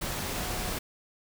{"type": "tone in noise", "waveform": "sine", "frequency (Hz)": 731, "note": "F#5", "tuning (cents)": -21, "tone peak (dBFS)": -43, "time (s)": [0.34, 0.7], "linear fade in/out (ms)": 10, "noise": "pink", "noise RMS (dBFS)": -33, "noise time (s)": [0.01, 0.79], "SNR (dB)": -13, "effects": []}